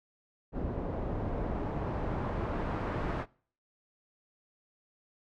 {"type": "noise with low-pass filter sweep", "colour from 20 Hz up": "pink", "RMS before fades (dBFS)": -34, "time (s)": [0.52, 3.26], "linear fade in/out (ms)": 50, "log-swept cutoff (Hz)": [580, 1400], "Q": 0.82, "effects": ["noise-tail reverb RT60 0.5 s tail -24 dB re dry"]}